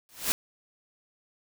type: noise with exponential growth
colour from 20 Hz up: white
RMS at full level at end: -22 dBFS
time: 0.09-0.32 s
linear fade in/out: 0 ms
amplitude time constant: 50 ms
effects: none